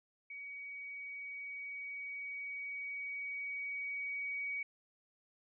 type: tone with level ramp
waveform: sine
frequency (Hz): 2258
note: C#7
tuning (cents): +31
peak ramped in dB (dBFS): -44 to -36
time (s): 0.3-4.63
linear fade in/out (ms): 5
effects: none